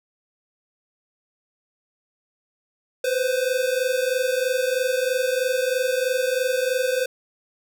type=tone pair together; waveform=square; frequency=500.2 / 523.3 Hz; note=B4 / C5; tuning=+22 / 0 cents; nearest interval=minor second; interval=78 cents; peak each=-24 dBFS; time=3.04-7.06 s; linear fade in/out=5 ms; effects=none